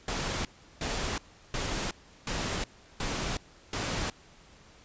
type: noise bursts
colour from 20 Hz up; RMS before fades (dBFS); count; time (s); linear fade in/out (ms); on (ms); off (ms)
pink; -32; 6; 0.08-4.1; 2; 370; 360
effects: pink hiss -56 dBFS RMS until 4.84 s + resampled to 16000 Hz